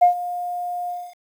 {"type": "tone with ADSR envelope", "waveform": "sine", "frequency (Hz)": 710, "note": "F5", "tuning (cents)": 28, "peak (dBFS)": -7, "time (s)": [0.01, 1.15], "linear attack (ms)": 17, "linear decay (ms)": 110, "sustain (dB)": -17, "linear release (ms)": 260, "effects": ["tanh soft clip ceiling -5 dBFS", "8-bit"]}